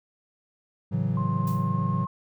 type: chord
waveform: triangle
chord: F# minor seventh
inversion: first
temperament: equal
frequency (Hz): 110 / 138.59 / 164.81 / 185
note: A2 / C#3 / E3 / F#3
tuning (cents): 0 / 0 / 0 / 0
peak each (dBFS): -27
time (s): 0.91-2.06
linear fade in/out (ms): 20
type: tone with pitch glide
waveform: sine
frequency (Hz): 1056 to 1071.4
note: C6 to C6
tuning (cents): +16 to +41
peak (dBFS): -32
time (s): 1.17-2.07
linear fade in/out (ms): 2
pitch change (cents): +25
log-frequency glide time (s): 1.44-1.8
type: noise with exponential decay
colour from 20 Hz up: blue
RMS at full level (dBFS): -40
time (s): 1.47-1.74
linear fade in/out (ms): 5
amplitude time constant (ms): 57
effects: none